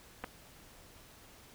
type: clicks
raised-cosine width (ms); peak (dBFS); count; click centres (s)
0.5; -24; 2; 0.239 / 0.243
effects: pink hiss -57 dBFS RMS until 1.54 s